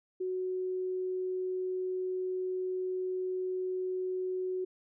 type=tone; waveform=sine; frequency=370 Hz; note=F#4; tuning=in tune; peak=-31 dBFS; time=0.2-4.65 s; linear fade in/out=10 ms; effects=none